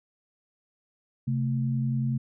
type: tone pair together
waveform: sine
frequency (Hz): 133.01 / 223.7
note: C3 / A3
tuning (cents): +29 / +29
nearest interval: major sixth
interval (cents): 900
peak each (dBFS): -25 / -30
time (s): 1.27-2.18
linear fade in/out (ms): 10
effects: none